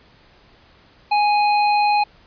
square tone, 830.6 Hz, G#5, in tune, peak -15 dBFS, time 1.11-2.04 s, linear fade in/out 10 ms, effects pink hiss -52 dBFS RMS until 2.26 s + resampled to 11025 Hz

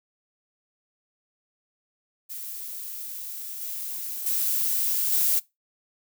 violet noise with level steps, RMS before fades -36 / -33 / -25 / -22 dBFS, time 2.29-5.4 s, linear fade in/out 20 ms, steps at 3.61 / 4.26 / 5.12 s, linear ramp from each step 5 ms, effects noise-tail reverb RT60 0.2 s tail -21 dB re dry

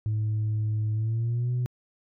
sine tone with pitch glide, 107.7 to 123.71 Hz, A2 to B2, -37 to +3 cents, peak -22 dBFS, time 0.06-1.66 s, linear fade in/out 0 ms, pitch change +240 cents, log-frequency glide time 0.93-1.52 s, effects tanh soft clip ceiling -22 dBFS

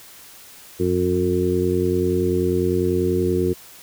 harmonic tone with a mistuned harmonic, 90.2 Hz, F#2, 44 cents flat, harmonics 1 / 2 / 3 / 4 / 5, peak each -25 / -26 / -26 / -20 / -25 dBFS, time 0.79-3.54 s, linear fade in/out 20 ms, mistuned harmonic 1, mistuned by +20 cents, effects white hiss -44 dBFS RMS until 3.82 s

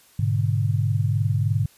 sine chord, G# diminished, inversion none, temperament equal, 103.83 / 123.47 / 146.83 Hz, G#2 / B2 / D3, 0 / 0 / 0 cents, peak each -21 / -25 / -25 dBFS, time 0.19-1.66 s, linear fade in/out 5 ms, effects white hiss -55 dBFS RMS until 1.77 s + resampled to 32000 Hz

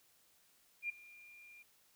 sine tone with ADSR envelope, 2400 Hz, D7, 37 cents sharp, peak -34 dBFS, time 0.82-1.63 s, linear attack 74 ms, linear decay 10 ms, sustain -21 dB, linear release 12 ms, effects white hiss -70 dBFS RMS until 1.95 s

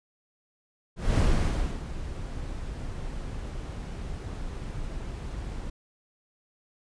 brown noise with ADSR envelope, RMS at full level -20 dBFS, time 0.96-5.7 s, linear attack 210 ms, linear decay 620 ms, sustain -15 dB, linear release 4 ms, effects resampled to 22050 Hz

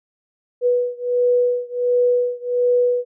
sine beating tone pair, 489.9 / 491.3 Hz, B4 / B4, -14 / -9 cents, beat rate 1.4 Hz, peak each -18 / -19 dBFS, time 0.61-3.05 s, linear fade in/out 50 ms, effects none

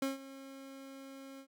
30% pulse tone with ADSR envelope, 270.6 Hz, C#4, 42 cents flat, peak -28 dBFS, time 0.02-1.47 s, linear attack 4 ms, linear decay 150 ms, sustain -17 dB, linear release 76 ms, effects none

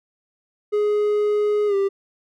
triangle tone with pitch glide, 417.6 to 394.2 Hz, G#4 to G4, +10 to +10 cents, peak -15 dBFS, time 0.72-1.89 s, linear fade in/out 20 ms, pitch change -100 cents, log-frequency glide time 1.67-1.75 s, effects none

